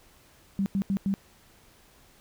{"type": "tone bursts at uneven times", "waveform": "sine", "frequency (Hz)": 196, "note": "G3", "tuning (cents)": 0, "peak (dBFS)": -23, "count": 4, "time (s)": [[0.59, 0.66], [0.75, 0.82], [0.9, 0.97], [1.06, 1.14]], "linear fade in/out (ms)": 0, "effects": ["pink hiss -58 dBFS RMS until 2.2 s"]}